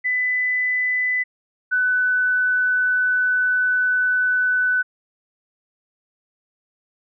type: tone pair in turn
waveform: sine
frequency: 2000 / 1498.3 Hz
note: B6 / F#6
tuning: +21 / +21 cents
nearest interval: perfect fourth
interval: 500 cents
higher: first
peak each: -18 / -16 dBFS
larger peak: second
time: 0.04-1.24 / 1.71-4.83 s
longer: second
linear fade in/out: 20 ms
effects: none